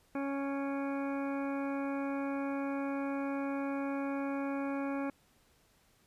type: harmonic tone with a mistuned harmonic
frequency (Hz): 277.2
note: C#4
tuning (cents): 0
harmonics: 1 / 2 / 3 / 4 / 5 / 6 / 8 / 9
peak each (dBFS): -34 / -40 / -44 / -46 / -48 / -50 / -52 / -53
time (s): 0.15-5.1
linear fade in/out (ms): 2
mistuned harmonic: 9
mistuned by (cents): -36
effects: pink hiss -68 dBFS RMS until 6.06 s + resampled to 32000 Hz